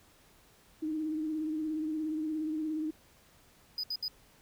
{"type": "tone with vibrato", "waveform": "sine", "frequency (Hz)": 311.1, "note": "D#4", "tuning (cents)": 0, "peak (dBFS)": -31, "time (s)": [0.82, 2.91], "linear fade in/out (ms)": 10, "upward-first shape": "sine", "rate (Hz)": 17, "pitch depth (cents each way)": 39}
{"type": "tone bursts", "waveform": "triangle", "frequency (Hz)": 4978, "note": "D#8", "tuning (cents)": 0, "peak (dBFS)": -31, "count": 3, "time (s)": [3.78, 4.081], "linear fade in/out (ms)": 2, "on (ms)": 55, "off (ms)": 68}
{"effects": ["pink hiss -62 dBFS RMS until 4.41 s"]}